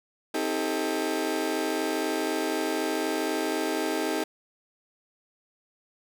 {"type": "chord", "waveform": "30% pulse", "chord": "A half-diminished seventh", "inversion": "first", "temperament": "just", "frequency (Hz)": [264, 316.8, 396, 440], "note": ["C4", "Eb4", "G4", "A4"], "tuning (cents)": [16, 31, 18, 0], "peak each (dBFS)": [-32, -27, -30, -30], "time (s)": [0.34, 4.24], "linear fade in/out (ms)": 5, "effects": []}